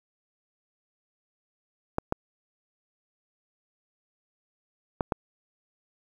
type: clicks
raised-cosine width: 1 ms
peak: -11 dBFS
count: 4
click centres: 1.984 / 2.124 / 5.008 / 5.122 s
effects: 8-bit